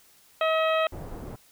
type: harmonic tone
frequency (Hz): 639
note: D#5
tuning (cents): +46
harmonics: 1 / 2 / 3 / 4 / 5 / 6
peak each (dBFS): -23 / -27 / -34 / -32 / -36 / -40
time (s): 0.41-0.87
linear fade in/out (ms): 2
type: low-pass noise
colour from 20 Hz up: pink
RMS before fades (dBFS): -38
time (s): 0.92-1.36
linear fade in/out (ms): 5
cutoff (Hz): 760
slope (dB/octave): 12
effects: white hiss -58 dBFS RMS until 1.51 s